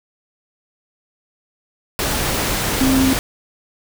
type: tone in noise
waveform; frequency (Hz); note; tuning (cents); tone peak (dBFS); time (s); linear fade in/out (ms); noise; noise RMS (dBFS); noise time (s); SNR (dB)
sine; 264.4; C4; +18; -13; 2.81-3.13; 0; pink; -20; 1.99-3.19; +4
effects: none